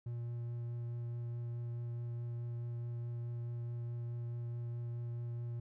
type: tone with vibrato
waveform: triangle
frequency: 118.8 Hz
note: A#2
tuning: 33 cents sharp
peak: -36 dBFS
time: 0.06-5.6 s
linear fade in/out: 5 ms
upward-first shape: triangle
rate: 4.7 Hz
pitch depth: 10 cents each way
effects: none